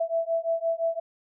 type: beating tone pair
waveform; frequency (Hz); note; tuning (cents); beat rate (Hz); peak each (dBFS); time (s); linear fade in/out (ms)
sine; 659.3 / 665.1; E5 / E5; 0 / +15; 5.8; -27; 0-1; 10
effects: none